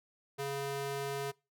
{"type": "tone with high-pass filter", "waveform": "square", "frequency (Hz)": 139.5, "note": "C#3", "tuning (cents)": 11, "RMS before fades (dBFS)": -37, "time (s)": [0.38, 1.32], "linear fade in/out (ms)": 20, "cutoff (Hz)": 310, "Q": 1.2, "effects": ["noise-tail reverb RT60 0.3 s tail -25 dB re dry"]}